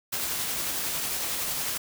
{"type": "noise with tremolo", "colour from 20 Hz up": "white", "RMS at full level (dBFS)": -29, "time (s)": [0.12, 1.78], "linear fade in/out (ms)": 10, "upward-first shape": "triangle", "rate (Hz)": 11, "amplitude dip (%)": 25, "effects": []}